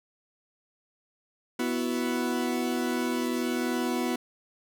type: chord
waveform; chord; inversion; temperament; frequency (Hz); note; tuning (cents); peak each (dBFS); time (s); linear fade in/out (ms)
40% pulse; B suspended fourth; none; equal; 246.9 / 329.6 / 370; B3 / E4 / F#4; 0 / 0 / 0; -28 / -32 / -32; 1.59-4.16; 5
effects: none